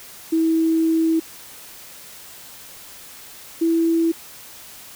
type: tone pair in turn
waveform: sine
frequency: 324.3 / 330.4 Hz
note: E4 / E4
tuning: -28 / +4 cents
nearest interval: unison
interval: 32 cents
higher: second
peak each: -15 dBFS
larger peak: neither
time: 0.32-1.2 / 3.61-4.12 s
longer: first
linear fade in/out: 10 ms
effects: white hiss -41 dBFS RMS until 4.95 s